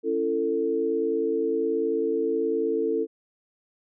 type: tone cluster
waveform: sine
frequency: 277.4 / 336.1 / 446 Hz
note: C#4 / E4 / A4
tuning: +1 / +34 / +23 cents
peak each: -31 / -28 / -24 dBFS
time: 0.03-3.07 s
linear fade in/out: 50 ms
effects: none